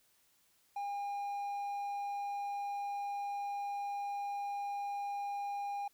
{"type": "tone", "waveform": "triangle", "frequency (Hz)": 808, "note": "G#5", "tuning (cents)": -48, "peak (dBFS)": -34, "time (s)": [0.76, 5.88], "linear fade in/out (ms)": 5, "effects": ["white hiss -71 dBFS RMS until 5.93 s"]}